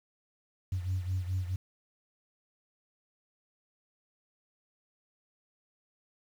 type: beating tone pair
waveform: sine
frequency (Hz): 91.6 / 96.3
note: F#2 / G2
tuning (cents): -17 / -30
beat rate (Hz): 4.7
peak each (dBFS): -30 / -35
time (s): 0.72-1.56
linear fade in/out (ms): 5
effects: tanh soft clip ceiling -25 dBFS + 9-bit